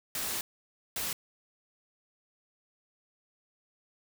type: noise bursts at uneven times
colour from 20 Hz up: white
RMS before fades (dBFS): -34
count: 2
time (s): 0.15-0.41 / 0.96-1.13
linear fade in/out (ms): 2
effects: none